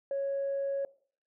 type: tone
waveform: sine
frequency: 553 Hz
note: C#5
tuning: 4 cents flat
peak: -28 dBFS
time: 0.11-0.85 s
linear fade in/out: 2 ms
effects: noise-tail reverb RT60 0.5 s tail -20 dB re dry + tanh soft clip ceiling -26 dBFS